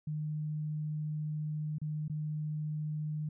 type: tone with dropouts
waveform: sine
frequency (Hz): 152.4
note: D#3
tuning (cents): -36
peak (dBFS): -33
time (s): 0.07-3.29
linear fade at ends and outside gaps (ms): 5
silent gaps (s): 1.784-1.815 / 2.081-2.097
effects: none